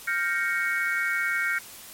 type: chord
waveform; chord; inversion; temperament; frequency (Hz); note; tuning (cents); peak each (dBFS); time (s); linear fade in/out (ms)
sine; G half-diminished seventh; third; equal; 1396.9 / 1568 / 1864.7 / 2217; F6 / G6 / Bb6 / Db7; 0 / 0 / 0 / 0; -29; 0.07-1.59; 10
effects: white hiss -44 dBFS RMS until 1.93 s + MP3 64 kbps